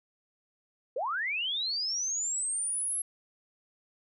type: linear sweep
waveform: sine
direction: up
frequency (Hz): 450.7 to 11175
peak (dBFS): -29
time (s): 0.96-3.02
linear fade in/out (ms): 5
effects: none